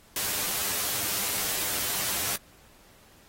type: noise with comb filter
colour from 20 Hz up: white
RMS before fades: -29 dBFS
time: 0.16-2.36 s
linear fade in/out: 2 ms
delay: 10 ms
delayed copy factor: +0.55
effects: pink hiss -57 dBFS RMS until 3.28 s + AAC 48 kbps